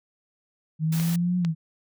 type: exponential two-way sweep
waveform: sine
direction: up then down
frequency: 155.56 to 181.4 to 155.56 Hz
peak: -21 dBFS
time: 0.79-1.55 s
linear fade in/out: 50 ms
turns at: 1.38 s
type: noise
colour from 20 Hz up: white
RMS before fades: -36 dBFS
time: 0.92-1.16 s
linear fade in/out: 5 ms
type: clicks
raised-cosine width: 0.2 ms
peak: -18 dBFS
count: 2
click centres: 0.999 / 1.449 s
effects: none